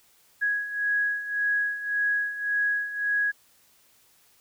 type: beating tone pair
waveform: sine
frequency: 1661.2 / 1663 Hz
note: G#6 / G#6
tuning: 0 / +2 cents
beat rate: 1.8 Hz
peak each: -30 / -25 dBFS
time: 0.41-3.32 s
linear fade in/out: 20 ms
effects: white hiss -61 dBFS RMS until 4.4 s